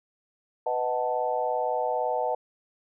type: chord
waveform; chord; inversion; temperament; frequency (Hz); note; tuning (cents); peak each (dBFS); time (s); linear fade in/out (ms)
sine; B dominant seventh; none; equal with one note detuned; 498.8 / 622.3 / 740 / 880; B4 / D#5 / F#5 / A5; +17 / 0 / 0 / 0; -30; 0.66-2.35; 5
effects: none